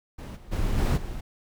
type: noise with level steps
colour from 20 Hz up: brown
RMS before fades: -35 / -45 / -26 / -22 / -34 dBFS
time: 0.18-1.21 s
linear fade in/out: 10 ms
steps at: 0.35 / 0.51 / 0.77 / 0.96 s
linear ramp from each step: 20 ms
effects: none